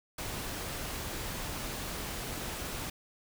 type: noise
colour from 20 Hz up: pink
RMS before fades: -38 dBFS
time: 0.18-2.9 s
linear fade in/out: 5 ms
effects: none